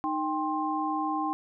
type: tone cluster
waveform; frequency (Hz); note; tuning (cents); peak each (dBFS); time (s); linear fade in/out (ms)
sine; 308 / 791 / 1056; D#4 / G5 / C6; -17 / +15 / +16; -31; 0.04-1.33; 0
effects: none